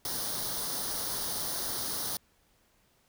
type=noise with comb filter; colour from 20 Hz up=white; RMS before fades=-34 dBFS; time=0.05-2.17 s; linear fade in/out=2 ms; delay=0.2 ms; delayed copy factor=+0.75; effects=pink hiss -68 dBFS RMS until 3.08 s